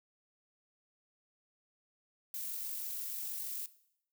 violet noise with amplitude modulation, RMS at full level -39 dBFS, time 2.34-3.66 s, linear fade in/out 2 ms, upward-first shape sine, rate 46.3 Hz, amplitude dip 25%, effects noise-tail reverb RT60 0.7 s tail -17 dB re dry

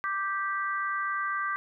harmonic tone, 392 Hz, G4, in tune, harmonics 3 / 4 / 5, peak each -30 / -32 / -37 dBFS, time 0.04-1.56 s, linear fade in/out 0 ms, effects none

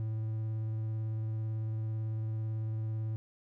triangle tone with vibrato, 110 Hz, A2, in tune, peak -30 dBFS, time 0-3.16 s, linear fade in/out 0 ms, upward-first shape square, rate 18 Hz, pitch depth 11 cents each way, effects none

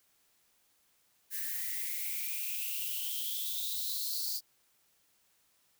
violet noise with high-pass filter sweep, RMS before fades -36 dBFS, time 1.3-4.41 s, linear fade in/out 50 ms, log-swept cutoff 1700 to 4700 Hz, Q 9.8, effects white hiss -71 dBFS RMS until 5.79 s

